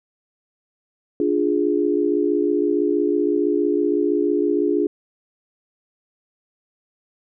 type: chord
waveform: sine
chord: D diminished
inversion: none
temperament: equal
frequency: 293.7 / 349.2 / 415.3 Hz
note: D4 / F4 / Ab4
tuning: 0 / 0 / 0 cents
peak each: -21 dBFS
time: 1.2-4.87 s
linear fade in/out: 2 ms
effects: none